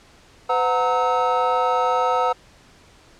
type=tone cluster; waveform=triangle; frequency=506 / 732 / 923 / 1292 Hz; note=B4 / F#5 / A#5 / E6; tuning=+42 / -19 / -17 / -35 cents; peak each=-21 dBFS; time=0.49-2.33 s; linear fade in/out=10 ms; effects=pink hiss -51 dBFS RMS until 3.19 s + low-pass 7000 Hz 12 dB/octave